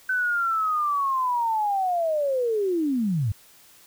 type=linear sweep; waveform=sine; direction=down; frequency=1528 to 92.5 Hz; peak=-21 dBFS; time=0.09-3.32 s; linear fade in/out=5 ms; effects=white hiss -53 dBFS RMS until 3.86 s